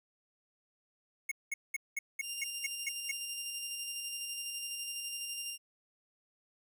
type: tone bursts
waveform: square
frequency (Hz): 2187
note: C#7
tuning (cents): -24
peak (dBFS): -33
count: 9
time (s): 1.29-3.115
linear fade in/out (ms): 5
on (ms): 25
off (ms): 200
type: tone with tremolo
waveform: 15% pulse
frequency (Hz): 2794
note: F7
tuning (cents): 0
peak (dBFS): -30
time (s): 2.21-5.58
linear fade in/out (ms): 50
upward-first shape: square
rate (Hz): 12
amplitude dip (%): 25
effects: none